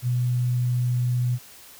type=tone; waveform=sine; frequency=123.47 Hz; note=B2; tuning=in tune; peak=-20 dBFS; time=0.02-1.39 s; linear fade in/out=50 ms; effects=white hiss -47 dBFS RMS until 1.79 s